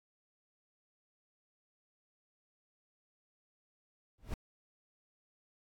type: noise with exponential growth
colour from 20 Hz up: brown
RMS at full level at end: -32 dBFS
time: 4.18-4.34 s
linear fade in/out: 2 ms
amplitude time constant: 33 ms
effects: AAC 64 kbps